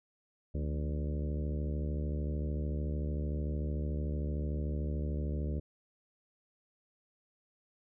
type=harmonic tone with a mistuned harmonic; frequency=73.4 Hz; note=D2; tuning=in tune; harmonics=1 / 2 / 3 / 4 / 5 / 6 / 7 / 8; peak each=-33 / -39 / -43 / -45 / -47 / -49 / -50 / -51 dBFS; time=0.54-5.6 s; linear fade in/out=10 ms; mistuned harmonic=2; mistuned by=+87 cents; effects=none